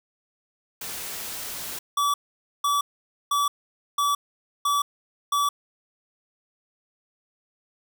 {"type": "noise", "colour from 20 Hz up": "white", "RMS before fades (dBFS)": -34, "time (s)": [0.81, 1.79], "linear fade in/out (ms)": 5}
{"type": "tone bursts", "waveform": "square", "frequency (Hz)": 1149, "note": "D6", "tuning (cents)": -38, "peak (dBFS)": -21, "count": 6, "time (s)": [1.97, 5.49], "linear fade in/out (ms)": 5, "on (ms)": 170, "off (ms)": 500}
{"effects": []}